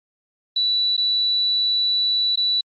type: tone with dropouts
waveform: sine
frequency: 3951 Hz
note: B7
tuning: in tune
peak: -17 dBFS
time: 0.56-2.61 s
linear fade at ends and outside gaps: 5 ms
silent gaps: 0.967-0.977 / 2.358-2.373 s
effects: Opus 32 kbps